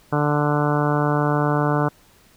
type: harmonic tone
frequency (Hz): 147.5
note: D3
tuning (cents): +8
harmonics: 1 / 2 / 3 / 4 / 5 / 6 / 7 / 8 / 9 / 10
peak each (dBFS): -21 / -24 / -26 / -27 / -28 / -29 / -29 / -30 / -31 / -31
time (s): 0.12-1.89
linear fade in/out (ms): 10
effects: pink hiss -54 dBFS RMS until 2.36 s